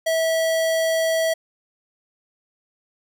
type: tone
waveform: square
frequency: 650 Hz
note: E5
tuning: 24 cents flat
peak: -19 dBFS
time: 0.06-1.34 s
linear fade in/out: 10 ms
effects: none